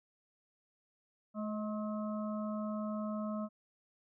harmonic tone with a mistuned harmonic, 214.1 Hz, A3, 47 cents flat, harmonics 1 / 3 / 5 / 6, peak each -36 / -42 / -48 / -48 dBFS, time 1.34-3.49 s, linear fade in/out 50 ms, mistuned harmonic 3, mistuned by -29 cents, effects none

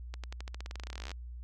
accelerating click train, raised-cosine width 0.2 ms, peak -25 dBFS, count 26, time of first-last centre 0.14-1.116 s, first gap 97 ms, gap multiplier 0.91, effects added 60 Hz sine -41 dBFS peak until 1.43 s

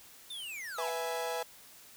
square linear sweep, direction down, 3653 to 659.3 Hz, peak -40 dBFS, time 0.3-0.9 s, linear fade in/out 5 ms
35% pulse chord, E major, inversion second, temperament equal, 493.9 / 659.3 / 830.6 Hz, B4 / E5 / G#5, 0 / 0 / 0 cents, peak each -35 / -37 / -37 dBFS, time 0.78-1.43 s, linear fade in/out 5 ms
effects white hiss -55 dBFS RMS until 1.96 s

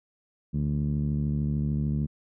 10% pulse tone with low-pass filter, 73.42 Hz, D2, in tune, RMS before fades -27 dBFS, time 0.53-2.07 s, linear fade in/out 20 ms, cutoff 180 Hz, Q 2.7, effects none

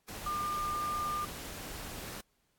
sine tone in noise, 1200 Hz, D6, 37 cents sharp, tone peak -32 dBFS, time 0.26-1.25 s, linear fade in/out 5 ms, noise pink, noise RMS -43 dBFS, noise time 0.08-2.21 s, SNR +8 dB, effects pink hiss -75 dBFS RMS until 2.58 s + AAC 64 kbps

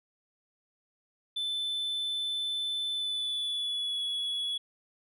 sine tone with pitch glide, 3520 to 3377 Hz, A7 to G#7, 0 to +28 cents, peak -27 dBFS, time 1.36-4.58 s, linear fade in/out 10 ms, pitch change -72 cents, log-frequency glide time 2.93-4.01 s, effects tanh soft clip ceiling -29 dBFS

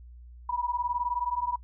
sine beating tone pair, 962 / 981 Hz, B5 / B5, -46 / -12 cents, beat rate 19 Hz, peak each -30 dBFS, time 0.49-1.56 s, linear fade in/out 5 ms, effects noise-tail reverb RT60 0.1 s tail -26 dB re dry + added 60 Hz sine -45 dBFS peak until 1.63 s

